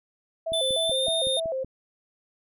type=tone with vibrato; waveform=sine; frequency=587 Hz; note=D5; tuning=1 cent flat; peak=-26 dBFS; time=0.46-1.64 s; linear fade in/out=10 ms; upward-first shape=square; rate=3.3 Hz; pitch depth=190 cents each way
type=click train; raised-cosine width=3 ms; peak=-27 dBFS; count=7; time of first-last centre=0.52-1.646 s; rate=5.33 Hz
type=tone with pitch glide; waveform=square; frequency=3520 to 3646 Hz; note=A7 to A#7; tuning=0 to -39 cents; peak=-25 dBFS; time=0.53-1.4 s; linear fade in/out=5 ms; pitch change=+61 cents; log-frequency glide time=0.82-1.06 s
effects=none